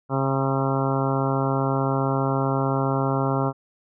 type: harmonic tone with a mistuned harmonic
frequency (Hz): 135.3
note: C#3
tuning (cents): -42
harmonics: 1 / 2 / 3 / 4 / 5 / 6 / 7 / 8 / 9 / 10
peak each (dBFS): -24 / -27 / -29 / -30 / -31 / -32 / -32 / -33 / -34 / -34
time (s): 0.09-3.53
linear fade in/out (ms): 50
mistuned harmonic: 8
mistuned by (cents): -17
effects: none